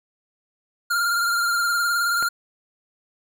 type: tone with vibrato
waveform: square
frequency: 1396.9 Hz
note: F6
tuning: in tune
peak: -20 dBFS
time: 0.9-2.29 s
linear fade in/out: 10 ms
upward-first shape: triangle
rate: 19 Hz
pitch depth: 47 cents each way
type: noise with exponential decay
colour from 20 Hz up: violet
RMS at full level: -33 dBFS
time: 2.17-2.24 s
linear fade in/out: 1 ms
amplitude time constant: 15 ms
type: click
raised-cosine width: 0.5 ms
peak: -17 dBFS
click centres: 2.226 s
effects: none